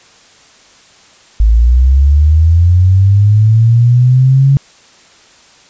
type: linear sweep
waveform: sine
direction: up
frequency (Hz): 52.2 to 139.3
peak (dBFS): -4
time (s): 1.4-4.57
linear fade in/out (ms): 0
effects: white hiss -43 dBFS RMS until 5.69 s + resampled to 16000 Hz